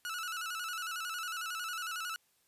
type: tone with vibrato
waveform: sawtooth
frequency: 1382 Hz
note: F6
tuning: 19 cents flat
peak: -33 dBFS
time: 0.05-2.16 s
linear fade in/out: 0 ms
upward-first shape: square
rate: 11 Hz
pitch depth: 84 cents each way
effects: white hiss -72 dBFS RMS until 2.47 s + resampled to 32000 Hz